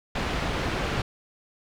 pink low-pass noise, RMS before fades -28 dBFS, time 0.15-1.02 s, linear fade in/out 5 ms, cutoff 3300 Hz, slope 12 dB/octave, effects none

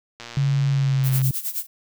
click train, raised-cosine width 0.2 ms, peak -19 dBFS, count 121, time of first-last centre 0.2-1.217 s, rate 118 Hz
sine tone with pitch glide, 138.6 to 132.26 Hz, C#3 to C3, 0 to +19 cents, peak -17 dBFS, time 0.37-1.31 s, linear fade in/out 2 ms, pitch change -81 cents, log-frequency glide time 0.71-1.12 s
violet noise with tremolo, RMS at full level -25 dBFS, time 1.03-1.67 s, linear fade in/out 50 ms, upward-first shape sine, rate 9.5 Hz, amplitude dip 80%
effects none

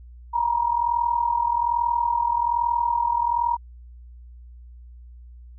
sine tone with amplitude modulation, 948 Hz, A#5, 29 cents sharp, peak -16 dBFS, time 0.33-3.57 s, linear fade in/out 20 ms, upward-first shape sine, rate 41.2 Hz, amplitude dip 75%, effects added 60 Hz sine -41 dBFS peak until 5.58 s

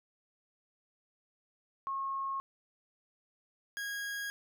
sine / 40% pulse tone pair in turn, 1086 / 1641.4 Hz, C#6 / G#6, -36 / -21 cents, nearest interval perfect fifth, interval 715 cents, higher second, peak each -33 / -35 dBFS, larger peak first, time 1.87-2.4 / 3.77-4.3 s, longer neither, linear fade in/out 0 ms, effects none

